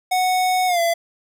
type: tone with pitch glide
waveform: square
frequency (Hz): 738 to 676.7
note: F#5 to E5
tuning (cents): -5 to +45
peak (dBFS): -17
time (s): 0.11-0.94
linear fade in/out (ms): 10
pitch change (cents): -150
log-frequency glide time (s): 0.67-0.8
effects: none